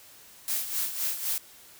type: noise with tremolo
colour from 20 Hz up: blue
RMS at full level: -28 dBFS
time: 0.48-1.38 s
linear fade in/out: 0 ms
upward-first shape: sine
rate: 3.9 Hz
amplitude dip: 65%
effects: white hiss -52 dBFS RMS until 1.79 s